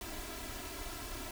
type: noise with comb filter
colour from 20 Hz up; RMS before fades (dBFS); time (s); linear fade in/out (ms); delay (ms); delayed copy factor
pink; -43; 0.01-1.31; 2; 3; +0.9
effects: none